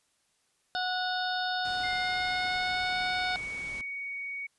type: harmonic tone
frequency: 734 Hz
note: F#5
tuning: 14 cents flat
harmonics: 1 / 2 / 4 / 5 / 6 / 7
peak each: -32 / -33 / -45 / -36 / -40 / -43 dBFS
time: 0.75-3.36 s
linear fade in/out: 0 ms
type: low-pass noise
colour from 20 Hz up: pink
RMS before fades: -47 dBFS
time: 1.65-3.81 s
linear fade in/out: 0 ms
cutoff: 9900 Hz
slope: 96 dB/octave
type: tone with pitch glide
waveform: sine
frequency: 2113 to 2239 Hz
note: C7 to C#7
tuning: +16 to +17 cents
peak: -34 dBFS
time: 1.83-4.47 s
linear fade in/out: 10 ms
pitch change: +101 cents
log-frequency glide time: 1.98-3.04 s
effects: white hiss -72 dBFS RMS until 4.58 s + resampled to 24000 Hz